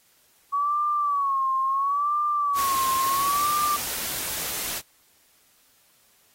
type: tone with vibrato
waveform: sine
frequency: 1124 Hz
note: C#6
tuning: 24 cents sharp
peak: -21 dBFS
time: 0.52-3.77 s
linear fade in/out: 20 ms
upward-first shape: sine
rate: 0.73 Hz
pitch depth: 100 cents each way
type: noise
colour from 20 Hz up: white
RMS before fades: -30 dBFS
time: 2.54-4.82 s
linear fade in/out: 50 ms
effects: white hiss -61 dBFS RMS until 6.34 s + AAC 48 kbps